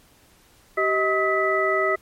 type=tone cluster; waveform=sine; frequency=387 / 633 / 1274 / 1976 Hz; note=G4 / D#5 / D#6 / B6; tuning=-22 / +30 / +41 / 0 cents; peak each=-24 dBFS; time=0.77-1.96 s; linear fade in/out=10 ms; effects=pink hiss -56 dBFS RMS until 2.01 s + MP3 64 kbps